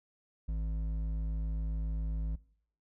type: tone with hard clipping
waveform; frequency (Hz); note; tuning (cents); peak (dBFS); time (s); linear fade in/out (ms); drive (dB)
triangle; 53.7; A1; -41; -33; 0.48-2.36; 10; 11
effects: noise-tail reverb RT60 0.6 s tail -22 dB re dry